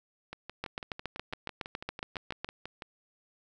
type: two click trains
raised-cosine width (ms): 0.3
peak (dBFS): -18 / -24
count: 14 / 16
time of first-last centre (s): 0.64-2.446 / 0.33-2.822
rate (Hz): 7.2 / 6.02
effects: none